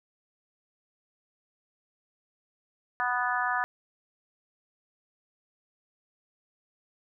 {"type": "harmonic tone", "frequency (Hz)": 246.9, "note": "B3", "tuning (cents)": 0, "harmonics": [3, 4, 5, 6, 7], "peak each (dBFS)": [-32, -32, -32, -32, -32], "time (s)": [3, 3.64], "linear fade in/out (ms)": 0, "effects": []}